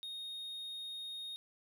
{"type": "tone", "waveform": "triangle", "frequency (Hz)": 3715, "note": "A#7", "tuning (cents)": -7, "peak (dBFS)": -40, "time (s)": [0.03, 1.36], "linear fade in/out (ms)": 0, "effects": []}